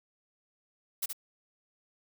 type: noise with echo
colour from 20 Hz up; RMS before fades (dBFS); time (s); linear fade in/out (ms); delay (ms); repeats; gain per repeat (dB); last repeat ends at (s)
blue; -31; 1.02-1.06; 10; 71; 1; -6; 1.131
effects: none